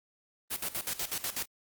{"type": "noise with tremolo", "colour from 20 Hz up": "white", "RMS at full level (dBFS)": -33, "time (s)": [0.5, 1.46], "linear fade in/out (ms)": 20, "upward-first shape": "square", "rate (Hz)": 8.1, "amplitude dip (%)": 80, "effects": ["Opus 32 kbps"]}